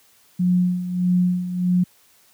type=tone with tremolo; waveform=sine; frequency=179.8 Hz; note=F#3; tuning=49 cents flat; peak=-14 dBFS; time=0.39-1.84 s; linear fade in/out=10 ms; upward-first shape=sine; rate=1.6 Hz; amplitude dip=70%; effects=white hiss -56 dBFS RMS until 2.33 s + high-pass 60 Hz 12 dB/octave